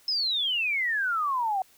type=exponential sweep; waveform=sine; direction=down; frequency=5240 to 740 Hz; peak=-24 dBFS; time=0.08-1.62 s; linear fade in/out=2 ms; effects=white hiss -59 dBFS RMS until 1.77 s